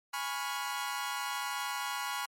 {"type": "chord", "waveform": "sawtooth", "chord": "C# dominant seventh", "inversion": "second", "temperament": "equal with one note detuned", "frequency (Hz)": [830.6, 987.8, 1108.7, 1415.6], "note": ["G#5", "B5", "C#6", "E#6"], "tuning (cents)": [0, 0, 0, 23], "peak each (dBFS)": [-36, -35, -36, -36], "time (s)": [0.13, 2.26], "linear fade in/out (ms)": 10, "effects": ["MP3 64 kbps"]}